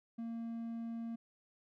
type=tone; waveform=triangle; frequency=230.1 Hz; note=A#3; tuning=22 cents flat; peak=-37 dBFS; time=0.18-1.16 s; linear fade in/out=10 ms; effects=none